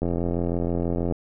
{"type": "click train", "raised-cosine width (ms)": 2, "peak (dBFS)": -13, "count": 96, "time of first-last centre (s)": [0.02, 1.123], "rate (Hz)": 86.1, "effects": []}